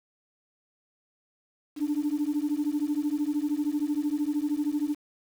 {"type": "beating tone pair", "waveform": "sine", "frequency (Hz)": [289.3, 302.3], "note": ["D4", "D#4"], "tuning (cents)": [-26, -50], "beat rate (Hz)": 13, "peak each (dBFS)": -27, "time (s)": [1.76, 4.96], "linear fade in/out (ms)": 50, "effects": ["tanh soft clip ceiling -20 dBFS", "8-bit"]}